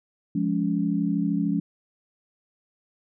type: chord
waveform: sine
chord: Db major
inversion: first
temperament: equal with one note detuned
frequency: 174.61 / 207.7 / 282 Hz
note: F3 / Ab3 / Db4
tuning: 0 / 0 / +30 cents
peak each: -26 dBFS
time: 0.35-1.6 s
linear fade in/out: 5 ms
effects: none